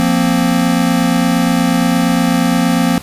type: chord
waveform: square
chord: F suspended fourth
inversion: none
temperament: equal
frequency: 174.61 / 233.1 / 261.6 Hz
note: F3 / Bb3 / C4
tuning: 0 / 0 / 0 cents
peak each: -16 dBFS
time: 0-2.98 s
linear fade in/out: 0 ms
effects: pink hiss -34 dBFS RMS until 3.02 s + resampled to 32000 Hz